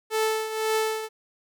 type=tone with tremolo; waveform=sawtooth; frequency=438.3 Hz; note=A4; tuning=7 cents flat; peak=-17 dBFS; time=0.1-1.09 s; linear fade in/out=50 ms; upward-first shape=triangle; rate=1.9 Hz; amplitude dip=70%; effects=none